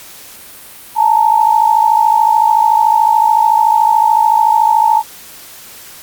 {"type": "tone pair together", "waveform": "sine", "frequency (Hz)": [862, 915.7], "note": ["A5", "A#5"], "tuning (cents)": [-36, -31], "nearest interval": "minor second", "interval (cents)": 105, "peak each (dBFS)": -10, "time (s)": [0.95, 5.03], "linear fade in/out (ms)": 50, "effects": ["white hiss -35 dBFS RMS until 6.02 s", "Opus 48 kbps"]}